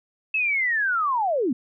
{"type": "linear sweep", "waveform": "sine", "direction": "down", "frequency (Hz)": [2637, 220], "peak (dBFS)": -20, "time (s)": [0.34, 1.53], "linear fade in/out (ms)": 5, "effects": []}